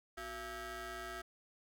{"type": "ring-modulated tone", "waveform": "20% pulse", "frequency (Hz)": 311.1, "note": "D#4", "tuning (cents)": 0, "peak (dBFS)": -35, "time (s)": [0.17, 1.22], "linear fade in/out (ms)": 10, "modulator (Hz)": 991, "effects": []}